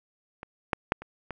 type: clicks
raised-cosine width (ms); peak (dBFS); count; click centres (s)
0.5; -24 / -9 / -7 / -26 / -20; 5; 0.431 / 0.732 / 0.921 / 1.02 / 1.307
effects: none